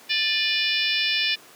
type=harmonic tone with a mistuned harmonic; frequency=587.3 Hz; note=D5; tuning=in tune; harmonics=3 / 4 / 5 / 6 / 7 / 8 / 9; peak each=-30 / -26 / -27 / -27 / -32 / -32 / -29 dBFS; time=0.09-1.36 s; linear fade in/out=20 ms; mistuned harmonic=4; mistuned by=+57 cents; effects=pink hiss -48 dBFS RMS until 1.55 s + high-pass 300 Hz 12 dB/octave